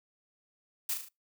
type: noise with echo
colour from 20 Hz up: blue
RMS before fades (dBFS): -32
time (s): 0.89-0.94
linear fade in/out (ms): 5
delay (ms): 37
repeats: 4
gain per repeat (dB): -5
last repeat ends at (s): 1.088
effects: noise-tail reverb RT60 0.2 s tail -24 dB re dry